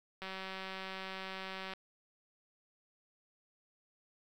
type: click train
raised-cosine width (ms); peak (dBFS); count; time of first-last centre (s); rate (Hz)
0.3; -27; 289; 0.22-1.736; 190
effects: 10-bit